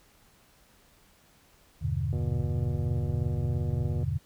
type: chord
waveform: sine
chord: E minor seventh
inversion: none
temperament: equal with one note detuned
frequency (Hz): 80.9 / 98 / 123.47 / 146.83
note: E2 / G2 / B2 / D3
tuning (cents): -32 / 0 / 0 / 0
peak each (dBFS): -32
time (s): 1.81-4.19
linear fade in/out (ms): 20
type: click train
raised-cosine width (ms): 2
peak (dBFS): -27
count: 229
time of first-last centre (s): 2.13-4.03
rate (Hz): 120
effects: pink hiss -61 dBFS RMS until 4.25 s